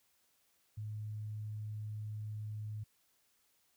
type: tone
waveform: sine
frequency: 106.7 Hz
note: G#2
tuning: 47 cents sharp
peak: -39 dBFS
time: 0.77-2.84 s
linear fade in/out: 10 ms
effects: white hiss -74 dBFS RMS until 3.76 s

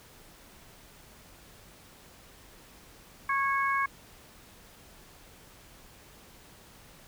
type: harmonic tone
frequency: 550 Hz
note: C#5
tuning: 14 cents flat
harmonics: 2 / 3 / 4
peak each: -27 / -31 / -33 dBFS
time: 3.29-3.86 s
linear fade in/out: 5 ms
effects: pink hiss -54 dBFS RMS until 7.07 s

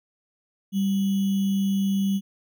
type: tone with sample-and-hold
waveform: sine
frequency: 196 Hz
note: G3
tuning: in tune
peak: -20 dBFS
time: 0.72-2.21 s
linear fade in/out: 50 ms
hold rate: 3150 Hz
effects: none

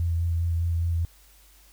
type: tone with vibrato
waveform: sine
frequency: 84.3 Hz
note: E2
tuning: 39 cents sharp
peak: -22 dBFS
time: 0-1.05 s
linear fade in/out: 0 ms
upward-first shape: sine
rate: 4.9 Hz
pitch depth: 19 cents each way
effects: added 50 Hz sine -55 dBFS peak until 1.72 s + white hiss -57 dBFS RMS until 1.72 s

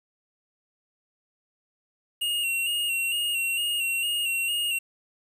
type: tone with vibrato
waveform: square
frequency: 2794 Hz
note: F7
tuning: in tune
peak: -25 dBFS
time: 2.21-4.79 s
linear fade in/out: 10 ms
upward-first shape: square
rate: 2.2 Hz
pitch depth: 37 cents each way
effects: 9-bit

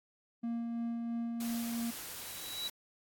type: tone with tremolo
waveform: triangle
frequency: 233.1 Hz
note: A#3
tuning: in tune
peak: -31 dBFS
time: 0.43-1.91 s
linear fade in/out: 10 ms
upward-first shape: sine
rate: 3 Hz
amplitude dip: 25%
type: noise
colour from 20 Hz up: white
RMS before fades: -44 dBFS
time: 1.4-2.7 s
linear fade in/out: 5 ms
type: tone with exponential growth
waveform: sine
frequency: 3911 Hz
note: B7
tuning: 18 cents flat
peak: -34 dBFS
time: 1.94-2.68 s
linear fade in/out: 5 ms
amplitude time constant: 160 ms
effects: AAC 64 kbps

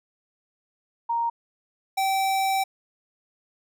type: tone pair in turn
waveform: sine / square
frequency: 932.3 / 773.4 Hz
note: A#5 / G5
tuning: 0 / -24 cents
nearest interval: minor third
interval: 324 cents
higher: first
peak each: -22 dBFS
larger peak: neither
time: 1.09-1.3 / 1.97-2.64 s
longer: second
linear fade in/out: 10 ms
effects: none

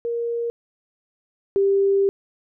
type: tone pair in turn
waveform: sine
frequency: 469 / 394.4 Hz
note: A#4 / G4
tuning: +11 / +11 cents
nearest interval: minor third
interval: 300 cents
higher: first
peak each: -22 / -15 dBFS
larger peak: second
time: 0.05-0.5 / 1.56-2.09 s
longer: second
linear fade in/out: 0 ms
effects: none

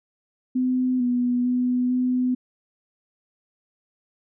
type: tone with pitch steps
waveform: sine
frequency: 254.4 / 245.6 / 248.9 / 251.8 Hz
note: C4 / B3 / B3 / B3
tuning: -48 / -9 / +14 / +34 cents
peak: -19 dBFS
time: 0.55-2.35 s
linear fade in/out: 10 ms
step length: 450 ms
effects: none

